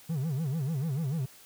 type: tone with vibrato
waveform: triangle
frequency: 146.83 Hz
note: D3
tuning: in tune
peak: -26 dBFS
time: 0.09-1.26 s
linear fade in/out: 10 ms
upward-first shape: sine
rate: 6.8 Hz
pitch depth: 240 cents each way
effects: white hiss -54 dBFS RMS until 1.45 s